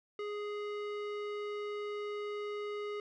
square tone with low-pass filter, 415.3 Hz, G#4, in tune, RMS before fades -39 dBFS, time 0.19-3 s, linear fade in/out 2 ms, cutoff 2800 Hz, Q 0.96, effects none

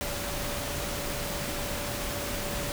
sine tone in noise, 576 Hz, D5, 34 cents flat, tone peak -39 dBFS, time 0.01-2.72 s, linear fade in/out 0 ms, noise pink, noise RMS -33 dBFS, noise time 0.01-2.72 s, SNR -9 dB, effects none

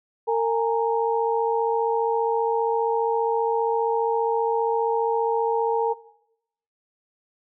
sine tone cluster, 457 / 831 / 926 Hz, A#4 / G#5 / A#5, -34 / +1 / -12 cents, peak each -21 / -26 / -27 dBFS, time 0.27-5.94 s, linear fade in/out 20 ms, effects noise-tail reverb RT60 0.8 s tail -19 dB re dry

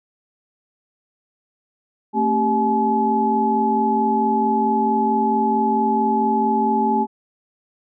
sine tone cluster, 223.6 / 268.1 / 394.3 / 854 Hz, A3 / C4 / G4 / G#5, +28 / +42 / +10 / +48 cents, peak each -21 / -26 / -24 / -18 dBFS, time 2.13-7.07 s, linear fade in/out 50 ms, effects none

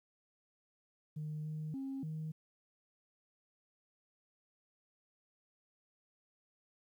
sine tone with pitch steps, 152.7 / 154.6 / 269.7 / 156.8 Hz, D#3 / D#3 / C#4 / D#3, -32 / -11 / -47 / +14 cents, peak -37 dBFS, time 1.16-2.32 s, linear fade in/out 10 ms, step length 290 ms, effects tanh soft clip ceiling -35 dBFS + 12-bit

